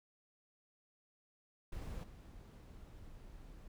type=noise with level steps; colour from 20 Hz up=brown; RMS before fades=-44 / -54 dBFS; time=1.72-3.68 s; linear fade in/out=5 ms; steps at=2.03 s; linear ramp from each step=10 ms; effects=none